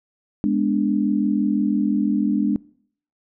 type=chord; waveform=sine; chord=G# diminished; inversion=none; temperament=equal with one note detuned; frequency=207.7 / 247.9 / 293.7 Hz; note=G#3 / B3 / D4; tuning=0 / +7 / 0 cents; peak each=-20 / -24 / -21 dBFS; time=0.44-2.56 s; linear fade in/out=0 ms; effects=noise-tail reverb RT60 0.6 s tail -23 dB re dry